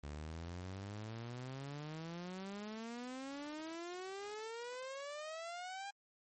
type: exponential sweep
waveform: sawtooth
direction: up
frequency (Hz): 71.2 to 811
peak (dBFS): -40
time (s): 0.03-5.91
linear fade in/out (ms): 10
effects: MP3 32 kbps